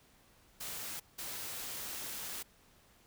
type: noise bursts at uneven times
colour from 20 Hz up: white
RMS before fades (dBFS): -42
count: 2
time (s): 0.6-1 / 1.18-2.43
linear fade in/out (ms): 10
effects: pink hiss -65 dBFS RMS until 3.06 s